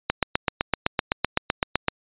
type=click train; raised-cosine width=0.3 ms; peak=-3 dBFS; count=15; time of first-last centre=0.1-1.883 s; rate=7.85 Hz; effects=resampled to 8000 Hz